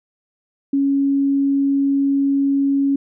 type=tone; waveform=sine; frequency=277.2 Hz; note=C#4; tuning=in tune; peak=-14 dBFS; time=0.73-2.96 s; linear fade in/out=5 ms; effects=none